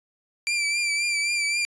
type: tone with vibrato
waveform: sawtooth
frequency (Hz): 2349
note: D7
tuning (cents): 0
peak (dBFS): -19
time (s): 0.47-1.65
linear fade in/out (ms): 0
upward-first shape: triangle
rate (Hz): 3.8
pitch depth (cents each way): 46
effects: resampled to 22050 Hz